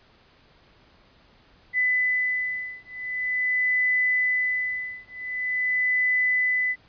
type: beating tone pair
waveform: sine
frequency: 2002 / 2002.45 Hz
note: B6 / B6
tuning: +23 / +23 cents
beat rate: 0.45 Hz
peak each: -25 dBFS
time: 1.73-6.76 s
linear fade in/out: 50 ms
effects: pink hiss -57 dBFS RMS until 6.88 s + resampled to 11025 Hz